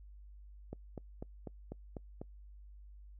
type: click train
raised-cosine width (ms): 2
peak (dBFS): -29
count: 7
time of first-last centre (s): 0.73-2.215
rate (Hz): 4.04
effects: noise-tail reverb RT60 0.1 s tail -26 dB re dry + added 50 Hz sine -51 dBFS peak until 3.19 s